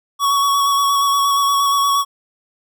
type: tone with vibrato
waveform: square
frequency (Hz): 1120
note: C#6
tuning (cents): +18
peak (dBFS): -14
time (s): 0.19-2.05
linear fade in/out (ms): 50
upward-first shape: square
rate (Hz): 8.5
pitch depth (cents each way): 14
effects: none